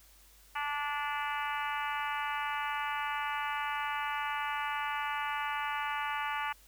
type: harmonic tone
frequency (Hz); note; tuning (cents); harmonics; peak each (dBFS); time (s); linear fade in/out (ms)
291.3; D4; -14; 3 / 4 / 5 / 6 / 7 / 8 / 9 / 10; -36 / -38 / -40 / -42 / -43 / -44 / -45 / -46; 0.55-6.53; 10
effects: added 50 Hz sine -61 dBFS peak until 6.67 s + white hiss -61 dBFS RMS until 6.67 s